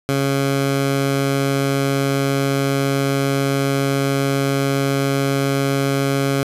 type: tone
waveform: 15% pulse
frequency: 137.9 Hz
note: C#3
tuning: 9 cents flat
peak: -10 dBFS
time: 0.09-6.43 s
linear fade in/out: 0 ms
effects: resampled to 32000 Hz + 7-bit